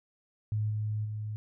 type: tone with level steps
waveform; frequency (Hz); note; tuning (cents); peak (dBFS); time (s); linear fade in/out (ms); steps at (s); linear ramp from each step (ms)
sine; 106.8; G#2; +49; -27 / -29 / -33; 0.52-1.36; 0; 0.69 / 1.04; 20
effects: none